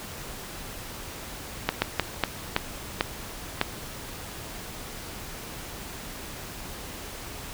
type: slowing click train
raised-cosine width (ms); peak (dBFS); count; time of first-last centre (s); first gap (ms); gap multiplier
0.3; -5; 7; 1.69-3.614; 130; 1.36
effects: pink hiss -39 dBFS RMS until 7.53 s